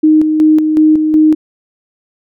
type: tone with tremolo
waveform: sine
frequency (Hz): 310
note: D#4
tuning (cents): -6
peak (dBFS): -4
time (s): 0.03-1.35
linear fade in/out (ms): 10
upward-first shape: square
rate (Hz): 2.7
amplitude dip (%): 45
effects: none